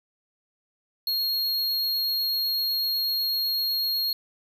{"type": "tone", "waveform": "square", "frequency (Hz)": 4277, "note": "C8", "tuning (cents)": 37, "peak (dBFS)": -24, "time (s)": [1.07, 4.13], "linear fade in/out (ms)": 2, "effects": []}